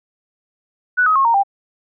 sine tone with pitch steps, 1480 / 1266.3 / 1083.4 / 927 / 793.1 Hz, F#6 / D#6 / C#6 / A#5 / G5, 0 / +30 / -40 / -10 / +20 cents, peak -11 dBFS, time 0.97-1.435 s, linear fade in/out 20 ms, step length 93 ms, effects none

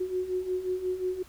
sine beating tone pair, 364 / 369.6 Hz, F#4 / F#4, -28 / -2 cents, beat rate 5.6 Hz, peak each -34 / -29 dBFS, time 0-1.23 s, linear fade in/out 10 ms, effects added 67 Hz sine -56 dBFS peak until 1.28 s + pink hiss -55 dBFS RMS until 1.28 s

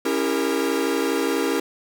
45% pulse chord, C# diminished seventh, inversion none, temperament equal with one note detuned, 277.2 / 329.6 / 401.6 / 466.2 Hz, C#4 / E4 / G4 / Bb4, 0 / 0 / +42 / 0 cents, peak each -26 dBFS, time 0.05-1.6 s, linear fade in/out 5 ms, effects none

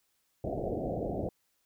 white low-pass noise, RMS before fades -34 dBFS, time 0.44-1.29 s, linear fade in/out 2 ms, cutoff 730 Hz, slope 96 dB/octave, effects white hiss -75 dBFS RMS until 1.65 s

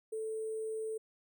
sine tone with sample-and-hold, 440 Hz, A4, in tune, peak -35 dBFS, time 0.12-0.98 s, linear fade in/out 10 ms, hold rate 8820 Hz, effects none

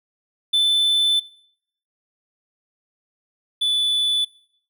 triangle tone pair in turn, 3520 / 3476 Hz, A7 / A7, 0 / -22 cents, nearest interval unison, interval 22 cents, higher first, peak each -13 / -16 dBFS, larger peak first, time 0.53-1.2 / 3.61-4.25 s, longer first, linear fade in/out 10 ms, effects noise-tail reverb RT60 0.7 s tail -23 dB re dry

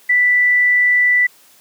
sine tone, 1975.5 Hz, B6, in tune, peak -10 dBFS, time 0.09-1.27 s, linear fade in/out 10 ms, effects white hiss -49 dBFS RMS until 1.6 s + high-pass 150 Hz 12 dB/octave

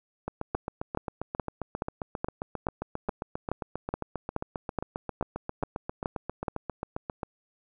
two click trains, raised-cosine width 1 ms, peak -14 / -18 dBFS, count 15 / 53, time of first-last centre 0.55-6.482 / 0.28-7.232 s, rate 2.36 / 7.48 Hz, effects none

